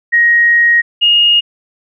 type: tone pair in turn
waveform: sine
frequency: 1882 / 2855 Hz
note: A#6 / F7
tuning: +16 / +37 cents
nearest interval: perfect fifth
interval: 721 cents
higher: second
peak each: -6 dBFS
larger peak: neither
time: 0.12-0.82 / 1.01-1.41 s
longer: first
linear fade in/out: 20 ms
effects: none